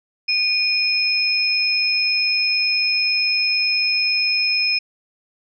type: tone pair together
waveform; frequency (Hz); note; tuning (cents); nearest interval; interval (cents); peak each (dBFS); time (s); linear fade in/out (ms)
sine; 2456 / 5165; D#7 / E8; -23 / -36; octave + minor second; 1287; -19; 0.28-4.79; 10
effects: none